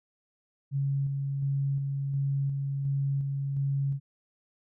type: tone with tremolo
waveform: sine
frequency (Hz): 138.59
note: C#3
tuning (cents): 0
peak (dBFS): -25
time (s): 0.71-4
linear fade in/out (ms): 50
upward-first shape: square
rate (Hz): 1.4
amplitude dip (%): 30
effects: none